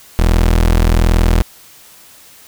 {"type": "tone", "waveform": "30% pulse", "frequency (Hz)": 41.2, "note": "E1", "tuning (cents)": 0, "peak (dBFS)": -6, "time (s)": [0.19, 1.42], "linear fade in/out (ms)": 0, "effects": ["white hiss -42 dBFS RMS until 2.47 s"]}